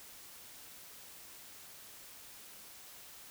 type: silence
effects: white hiss -53 dBFS RMS until 3.3 s